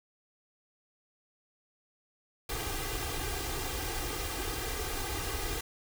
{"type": "noise with comb filter", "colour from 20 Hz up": "pink", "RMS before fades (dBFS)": -35, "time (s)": [2.49, 5.61], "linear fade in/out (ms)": 5, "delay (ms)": 2.5, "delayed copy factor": 0.85, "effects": []}